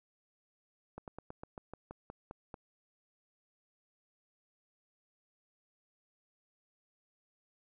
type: slowing click train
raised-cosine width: 1 ms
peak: -30 dBFS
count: 11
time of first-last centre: 0.98-2.542 s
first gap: 98 ms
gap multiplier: 1.1
effects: none